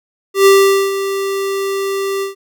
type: tone with ADSR envelope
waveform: square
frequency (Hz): 392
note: G4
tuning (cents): 0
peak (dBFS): -5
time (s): 0.34-2.35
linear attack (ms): 120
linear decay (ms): 450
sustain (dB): -12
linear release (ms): 130
effects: none